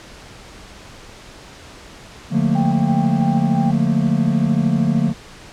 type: chord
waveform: triangle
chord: Bb major seventh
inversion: first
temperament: equal with one note detuned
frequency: 146.83 / 178.08 / 220 / 233.1 Hz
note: D3 / F3 / A3 / Bb3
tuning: 0 / +34 / 0 / 0 cents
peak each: -18 dBFS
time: 2.3-5.14 s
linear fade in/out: 50 ms
type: tone with tremolo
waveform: sine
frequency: 790 Hz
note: G5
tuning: 13 cents sharp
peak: -23 dBFS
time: 2.55-3.71 s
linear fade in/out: 5 ms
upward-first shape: square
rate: 3 Hz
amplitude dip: 40%
effects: pink hiss -40 dBFS RMS until 5.52 s + low-pass 7000 Hz 12 dB/octave